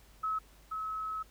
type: tone pair in turn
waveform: sine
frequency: 1289 / 1289 Hz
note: E6 / E6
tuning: -39 / -39 cents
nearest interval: unison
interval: 0 cents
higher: neither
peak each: -30 / -34 dBFS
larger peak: first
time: 0.23-0.39 / 0.71-1.23 s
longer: second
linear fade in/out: 10 ms
effects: added 50 Hz sine -58 dBFS peak until 1.3 s + pink hiss -62 dBFS RMS until 1.3 s